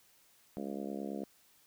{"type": "harmonic tone", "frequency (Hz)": 69.3, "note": "C#2", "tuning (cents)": 0, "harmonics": [3, 4, 5, 6, 7, 8, 9, 10], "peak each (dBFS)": [-41, -43, -45, -47, -48, -49, -50, -51], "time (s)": [0.57, 1.24], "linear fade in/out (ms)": 0, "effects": ["white hiss -66 dBFS RMS until 1.66 s"]}